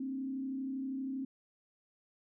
sine tone with frequency modulation, 266 Hz, C4, 29 cents sharp, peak -35 dBFS, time 0-1.25 s, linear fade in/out 5 ms, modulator 32.6 Hz, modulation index 0.5, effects none

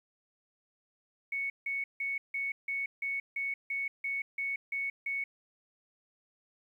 sine tone bursts, 2217 Hz, C#7, in tune, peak -31 dBFS, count 12, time 1.32-5.24 s, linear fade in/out 5 ms, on 180 ms, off 160 ms, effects 11-bit

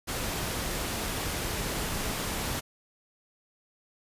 pink noise, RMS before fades -32 dBFS, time 0.07-2.61 s, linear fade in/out 20 ms, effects resampled to 32000 Hz

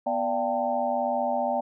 sine tone cluster, 245.1 / 586 / 688 / 783 / 897 Hz, B3 / D5 / F5 / G5 / A5, -13 / -4 / -26 / -2 / +33 cents, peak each -33 / -28 / -31 / -28 / -33 dBFS, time 0.06-1.61 s, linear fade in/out 10 ms, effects none

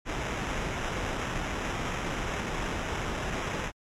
pink noise with sample-and-hold, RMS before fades -32 dBFS, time 0.05-3.72 s, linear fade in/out 50 ms, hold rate 4410 Hz, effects low-pass 7000 Hz 12 dB/octave + MP3 96 kbps

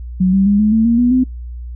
sine tone with pitch steps, 185 / 193.75 / 202.9 / 212.5 / 222.6 / 233.1 / 244.1 / 255.7 Hz, F#3 / G3 / G#3 / G#3 / A3 / A#3 / B3 / C4, 0 / -20 / -40 / +40 / +20 / 0 / -20 / -40 cents, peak -9 dBFS, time 0.2-1.24 s, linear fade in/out 10 ms, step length 130 ms, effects noise-tail reverb RT60 0.2 s tail -26 dB re dry + added 60 Hz sine -25 dBFS peak until 1.75 s

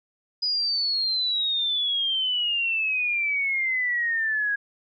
sine exponential sweep, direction down, 4978 to 1639 Hz, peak -22 dBFS, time 0.42-4.56 s, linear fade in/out 10 ms, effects none

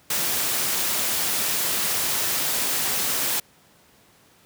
white noise, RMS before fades -24 dBFS, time 0.1-3.4 s, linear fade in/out 5 ms, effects pink hiss -56 dBFS RMS until 4.45 s + high-pass 100 Hz 12 dB/octave

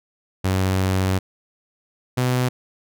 sawtooth tone pair in turn, 94.4 / 126.01 Hz, F#2 / B2, +35 / +35 cents, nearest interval perfect fourth, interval 500 cents, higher second, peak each -14 dBFS, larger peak neither, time 0.44-1.19 / 2.17-2.49 s, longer first, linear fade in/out 10 ms, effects none

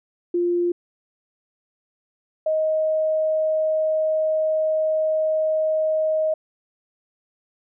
sine tone pair in turn, 349.4 / 627.1 Hz, F4 / D#5, +1 / +13 cents, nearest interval minor seventh, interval 1012 cents, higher second, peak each -18 dBFS, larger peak neither, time 0.34-0.72 / 2.46-6.34 s, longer second, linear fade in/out 5 ms, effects none

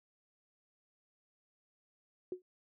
sine tone with exponential decay, 365.2 Hz, F#4, 23 cents flat, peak -32 dBFS, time 2.32-2.42 s, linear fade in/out 2 ms, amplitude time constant 21 ms, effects none

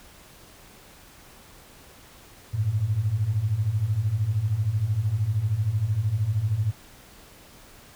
sine beating tone pair, 98 / 111 Hz, G2 / A2, 0 / +16 cents, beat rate 13 Hz, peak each -27 / -23 dBFS, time 2.53-6.72 s, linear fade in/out 20 ms, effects pink hiss -50 dBFS RMS until 7.95 s

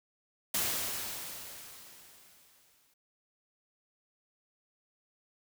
white noise with exponential decay, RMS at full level -30 dBFS, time 0.54-2.94 s, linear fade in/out 5 ms, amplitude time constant 520 ms, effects none

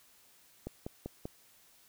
click train, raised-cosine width 2 ms, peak -25 dBFS, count 4, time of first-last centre 0.67-1.255 s, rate 5.13 Hz, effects white hiss -63 dBFS RMS until 1.88 s

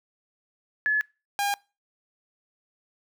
sine / sawtooth tone pair in turn, 1712 / 808 Hz, A6 / G#5, -48 / -48 cents, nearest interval octave + minor second, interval 1300 cents, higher first, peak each -20 dBFS, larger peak neither, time 0.86-1.01 / 1.39-1.54 s, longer neither, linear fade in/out 0 ms, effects noise-tail reverb RT60 0.3 s tail -25 dB re dry

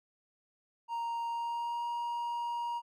triangle tone with pitch glide, 932.3 to 947 Hz, A#5 to A#5, 0 to +27 cents, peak -31 dBFS, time 0.88-2.82 s, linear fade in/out 50 ms, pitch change +27 cents, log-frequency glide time 1.28-1.86 s, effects none

